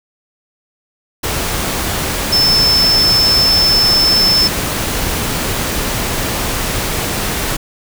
sine tone in noise, 5274 Hz, E8, in tune, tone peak -9 dBFS, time 2.32-4.48 s, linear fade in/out 10 ms, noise pink, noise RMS -18 dBFS, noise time 1.23-7.57 s, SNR +6 dB, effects none

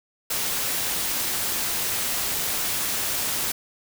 white noise, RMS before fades -26 dBFS, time 0.3-3.52 s, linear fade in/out 5 ms, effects none

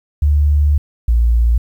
sine tone pair in turn, 73.42 / 58.09 Hz, D2 / A#1, 0 / -5 cents, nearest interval major third, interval 405 cents, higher first, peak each -9 dBFS, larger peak neither, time 0.22-0.78 / 1.08-1.58 s, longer first, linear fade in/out 5 ms, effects 8-bit

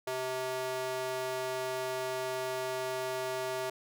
square tone with high-pass filter, 129.2 Hz, C3, 21 cents flat, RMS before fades -35 dBFS, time 0.07-3.7 s, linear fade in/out 5 ms, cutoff 520 Hz, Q 1.9, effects none

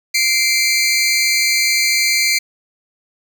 20% pulse tone pair together, 2093 / 2332 Hz, C7 / D7, 0 / -13 cents, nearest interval major second, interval 187 cents, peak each -11 dBFS, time 0.14-2.39 s, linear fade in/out 10 ms, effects none

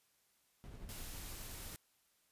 brown noise with tremolo, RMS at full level -48 dBFS, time 0.64-1.75 s, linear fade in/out 0 ms, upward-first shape triangle, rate 12 Hz, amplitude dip 35%
white noise, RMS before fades -50 dBFS, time 0.89-1.76 s, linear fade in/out 0 ms
effects white hiss -75 dBFS RMS until 2.31 s + resampled to 32000 Hz

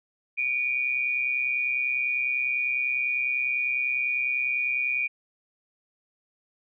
sine tone pair together, 2312 / 2442 Hz, D7 / D#7, -28 / -33 cents, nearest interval minor second, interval 95 cents, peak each -29 / -25 dBFS, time 0.37-5.08 s, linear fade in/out 20 ms, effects none

